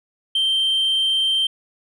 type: tone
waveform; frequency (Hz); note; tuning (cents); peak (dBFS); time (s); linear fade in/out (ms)
sine; 3136; G7; 0; -14; 0.35-1.47; 5
effects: tanh soft clip ceiling -15 dBFS